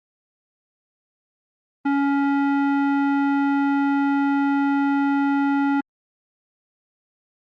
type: tone with low-pass filter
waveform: square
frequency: 280 Hz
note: C#4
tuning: 18 cents sharp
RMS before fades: -20 dBFS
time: 1.85-5.81 s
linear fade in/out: 10 ms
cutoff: 1500 Hz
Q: 1.2
effects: Opus 32 kbps